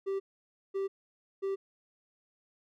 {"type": "tone bursts", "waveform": "triangle", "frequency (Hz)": 390, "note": "G4", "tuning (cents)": -9, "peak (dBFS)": -28, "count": 3, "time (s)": [0.06, 1.56], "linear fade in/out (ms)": 20, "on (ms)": 140, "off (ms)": 540, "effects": []}